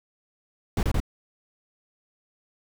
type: noise bursts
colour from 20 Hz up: brown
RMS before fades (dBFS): -23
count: 3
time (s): 0.77-1.002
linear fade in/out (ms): 2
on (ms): 60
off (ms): 26
effects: none